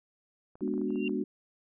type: clicks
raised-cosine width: 1 ms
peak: -38 dBFS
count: 9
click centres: 0.555 / 0.608 / 0.678 / 0.739 / 0.779 / 0.815 / 0.905 / 0.958 / 1.094 s
type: chord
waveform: sine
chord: G# half-diminished seventh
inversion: none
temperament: equal with one note detuned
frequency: 207.7 / 245.8 / 293.7 / 370 Hz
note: G#3 / B3 / D4 / F#4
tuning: 0 / -8 / 0 / 0 cents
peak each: -34 dBFS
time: 0.61-1.24 s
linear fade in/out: 10 ms
type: tone with exponential growth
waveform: sine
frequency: 2771 Hz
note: F7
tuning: 14 cents flat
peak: -32 dBFS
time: 0.88-1.08 s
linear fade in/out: 2 ms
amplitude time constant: 43 ms
effects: none